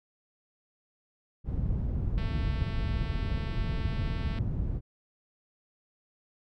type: low-pass noise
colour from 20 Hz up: white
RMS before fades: -30 dBFS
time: 1.44-4.81 s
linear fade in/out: 50 ms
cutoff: 100 Hz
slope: 12 dB/octave
type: click train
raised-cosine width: 0.3 ms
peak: -29 dBFS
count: 493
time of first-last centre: 2.18-4.386 s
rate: 223 Hz
effects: none